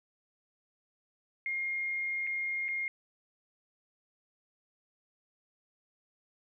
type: tone with dropouts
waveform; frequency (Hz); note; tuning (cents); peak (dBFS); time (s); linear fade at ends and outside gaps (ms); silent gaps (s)
sine; 2131; C7; +31; -31; 1.46-2.88; 1; 2.268-2.272 / 2.683-2.687
effects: none